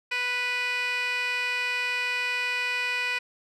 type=tone with band-pass filter; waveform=15% pulse; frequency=493.9 Hz; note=B4; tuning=in tune; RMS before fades=-28 dBFS; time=0.11-3.19 s; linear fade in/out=10 ms; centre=2700 Hz; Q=4.7; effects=none